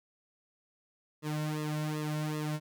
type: tone with flanger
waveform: sawtooth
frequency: 152.4 Hz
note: D#3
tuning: 36 cents flat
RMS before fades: -34 dBFS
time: 1.22-2.6 s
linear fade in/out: 50 ms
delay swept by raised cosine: 1.3 to 2.5 ms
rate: 2.6 Hz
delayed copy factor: -0.9
effects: none